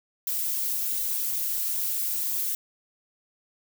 violet noise with flanger, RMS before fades -28 dBFS, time 0.27-2.55 s, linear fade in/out 2 ms, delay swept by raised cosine 1.8 to 4.7 ms, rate 3.4 Hz, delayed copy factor +0.7, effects none

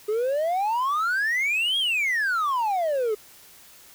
triangle exponential two-way sweep, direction up then down, 411.4 to 3322 to 412.5 Hz, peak -19 dBFS, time 0.08-3.15 s, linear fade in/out 10 ms, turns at 1.78 s, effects tanh soft clip ceiling -15 dBFS + white hiss -50 dBFS RMS until 3.94 s

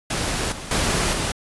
pink noise with level steps, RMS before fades -24 / -34 / -21 / -24 dBFS, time 0.1-1.32 s, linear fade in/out 5 ms, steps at 0.52 / 0.71 / 1.13 s, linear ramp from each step 2 ms, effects resampled to 24000 Hz

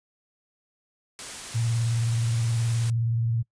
white noise, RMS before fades -37 dBFS, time 1.19-2.9 s, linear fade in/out 0 ms
sine tone with vibrato, 115.7 Hz, A#2, 13 cents flat, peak -22 dBFS, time 1.54-3.43 s, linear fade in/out 20 ms, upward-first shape sine, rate 19 Hz, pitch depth 59 cents each way
effects noise-tail reverb RT60 0.1 s tail -23 dB re dry + resampled to 22050 Hz

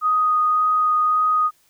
sine tone with vibrato, 1244.5 Hz, D#6, in tune, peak -15 dBFS, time 0.01-1.51 s, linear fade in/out 50 ms, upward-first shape sine, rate 1.8 Hz, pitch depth 8 cents each way, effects white hiss -60 dBFS RMS until 1.69 s

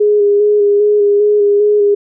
sine tone with vibrato, 412.5 Hz, G#4, 12 cents flat, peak -7 dBFS, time 0-1.95 s, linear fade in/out 10 ms, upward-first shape square, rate 2.5 Hz, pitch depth 20 cents each way, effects none

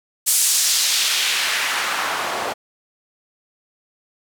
white noise with band-pass filter sweep, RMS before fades -20 dBFS, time 0.26-2.54 s, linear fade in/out 20 ms, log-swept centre 9100 to 640 Hz, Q 1.1, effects none

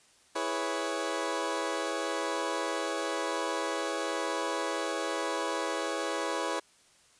20% pulse chord, C# minor seventh, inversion first, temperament equal with one note detuned, 329.6 / 412.4 / 493.9 / 554.4 Hz, E4 / G#4 / B4 / C#5, 0 / -12 / 0 / 0 cents, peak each -31 / -32 / -32 / -30 dBFS, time 0.35-6.6 s, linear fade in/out 10 ms, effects white hiss -62 dBFS RMS until 7.19 s + resampled to 22050 Hz

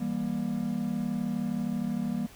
triangle chord, E diminished, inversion none, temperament just, 164.81 / 197.78 / 237.3 Hz, E3 / G3 / Bb3, 0 / +16 / +31 cents, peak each -34 / -30 / -29 dBFS, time 0-2.27 s, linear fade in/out 10 ms, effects pink hiss -52 dBFS RMS until 2.35 s

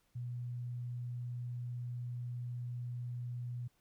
sine tone, 121.9 Hz, B2, 22 cents flat, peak -38 dBFS, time 0.15-3.68 s, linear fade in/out 10 ms, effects pink hiss -75 dBFS RMS until 3.8 s

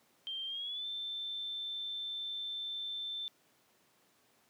sine tone with pitch glide, 3162 to 3549 Hz, G7 to A7, +14 to +14 cents, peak -37 dBFS, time 0.27-3.28 s, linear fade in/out 0 ms, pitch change +200 cents, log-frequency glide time 0.47-0.86 s, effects pink hiss -69 dBFS RMS until 4.49 s + high-pass 200 Hz 12 dB/octave

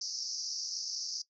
white band-pass noise, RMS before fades -38 dBFS, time 0.01-1.22 s, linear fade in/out 5 ms, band 4700 to 6000 Hz, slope 96 dB/octave, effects noise-tail reverb RT60 0.1 s tail -18 dB re dry

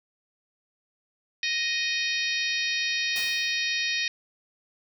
harmonic tone, 622.3 Hz, D#5, in tune, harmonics 3 / 4 / 5 / 6 / 7 / 8 / 9, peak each -31 / -29 / -37 / -32 / -34 / -38 / -36 dBFS, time 1.43-4.08 s, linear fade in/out 2 ms
white noise with exponential decay, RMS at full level -35 dBFS, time 3.16-3.72 s, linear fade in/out 0 ms, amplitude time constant 120 ms
effects none

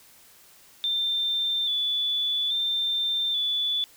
sine tone with vibrato, 3520 Hz, A7, in tune, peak -23 dBFS, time 0.84-3.84 s, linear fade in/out 0 ms, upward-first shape square, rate 0.6 Hz, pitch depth 30 cents each way, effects white hiss -54 dBFS RMS until 3.96 s

